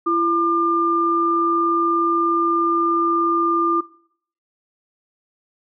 sine tone pair together, 336.7 / 1199.9 Hz, E4 / D6, +37 / +37 cents, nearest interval octave + minor seventh, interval 2200 cents, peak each -20 / -18 dBFS, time 0.06-3.81 s, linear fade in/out 10 ms, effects noise-tail reverb RT60 0.6 s tail -20 dB re dry

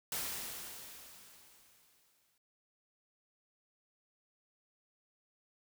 white noise with exponential decay, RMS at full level -37 dBFS, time 0.12-2.38 s, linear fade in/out 2 ms, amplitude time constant 490 ms, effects none

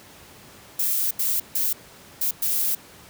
violet noise bursts at uneven times, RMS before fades -23 dBFS, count 5, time 0.79-1.11 / 1.19-1.4 / 1.55-1.73 / 2.21-2.31 / 2.42-2.75 s, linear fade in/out 5 ms, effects pink hiss -47 dBFS RMS until 3.09 s + high-pass 80 Hz 12 dB/octave

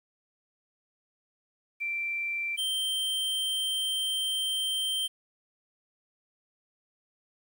sine / square tone pair in turn, 2349 / 3136 Hz, D7 / G7, 0 / 0 cents, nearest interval perfect fourth, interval 500 cents, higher second, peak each -29 / -28 dBFS, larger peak second, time 1.8-2.57 / 2.57-5.08 s, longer second, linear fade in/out 20 ms, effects 10-bit

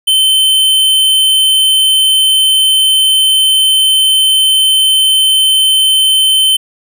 square tone, 3078 Hz, G7, 32 cents flat, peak -7 dBFS, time 0.07-6.57 s, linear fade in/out 10 ms, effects none

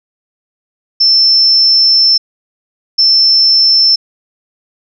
sine tone bursts at uneven times, 5330 Hz, E8, 18 cents sharp, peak -5 dBFS, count 2, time 1-2.18 / 2.98-3.96 s, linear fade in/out 10 ms, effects none

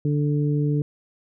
harmonic tone, 146.83 Hz, D3, in tune, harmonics 1 / 2 / 3, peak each -20 / -26 / -30 dBFS, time 0.05-0.82 s, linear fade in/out 2 ms, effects none

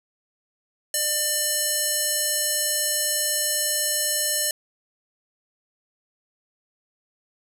square tone with band-pass filter, 598 Hz, D5, 31 cents sharp, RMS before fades -24 dBFS, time 0.94-4.51 s, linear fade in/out 2 ms, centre 9300 Hz, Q 1.4, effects none

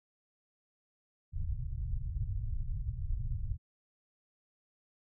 pink low-pass noise, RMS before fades -35 dBFS, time 1.32-3.58 s, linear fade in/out 50 ms, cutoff 130 Hz, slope 48 dB/octave, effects none

